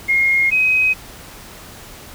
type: tone pair in turn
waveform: sine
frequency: 2142 / 2526 Hz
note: C7 / D#7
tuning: +40 / +26 cents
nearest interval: minor third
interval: 286 cents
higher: second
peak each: -12 dBFS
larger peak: neither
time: 0.08-0.51 / 0.51-0.94 s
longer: neither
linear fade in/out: 20 ms
effects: pink hiss -38 dBFS RMS until 2.14 s